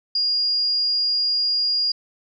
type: tone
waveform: sine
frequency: 4842 Hz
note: D#8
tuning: 48 cents flat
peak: -18 dBFS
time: 0.15-1.92 s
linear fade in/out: 5 ms
effects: none